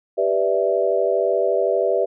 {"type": "chord", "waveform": "sine", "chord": "E minor seventh", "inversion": "first", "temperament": "equal", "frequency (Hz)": [392, 493.9, 587.3, 659.3], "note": ["G4", "B4", "D5", "E5"], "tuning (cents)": [0, 0, 0, 0], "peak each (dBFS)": -22, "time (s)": [0.17, 2.06], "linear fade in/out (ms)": 20, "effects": []}